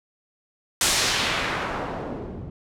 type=noise with low-pass filter sweep; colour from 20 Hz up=white; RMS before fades=-26 dBFS; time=0.81-2.5 s; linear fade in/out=2 ms; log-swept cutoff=9000 to 220 Hz; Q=0.96; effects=none